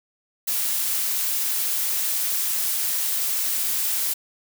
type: noise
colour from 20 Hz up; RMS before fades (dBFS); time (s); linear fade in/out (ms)
blue; -24; 0.47-4.14; 10
effects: none